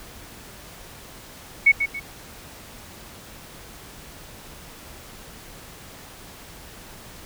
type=tone with echo; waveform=sine; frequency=2217 Hz; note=C#7; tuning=in tune; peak=-10 dBFS; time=1.66-1.72 s; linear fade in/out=10 ms; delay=140 ms; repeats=2; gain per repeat=-9 dB; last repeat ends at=2 s; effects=pink hiss -43 dBFS RMS until 7.25 s